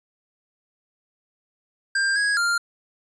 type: tone with pitch steps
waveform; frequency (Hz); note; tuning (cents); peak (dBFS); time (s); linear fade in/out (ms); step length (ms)
square; 1593 / 1655 / 1397; G6 / G#6 / F6; +27 / -6 / 0; -20; 1.95-2.58; 5; 210
effects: resampled to 22050 Hz